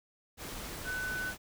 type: tone in noise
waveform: sine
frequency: 1500 Hz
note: F#6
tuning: 23 cents sharp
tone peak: -34 dBFS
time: 0.84-1.34 s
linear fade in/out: 50 ms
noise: pink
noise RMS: -42 dBFS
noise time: 0.37-1.38 s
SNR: +5 dB
effects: none